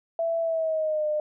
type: tone with pitch glide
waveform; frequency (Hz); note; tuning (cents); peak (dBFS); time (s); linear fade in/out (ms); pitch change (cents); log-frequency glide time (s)
sine; 664 to 605.4; E5 to D#5; +12 to -48; -23; 0.19-1.2; 2; -160; 0.41-1.07
effects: none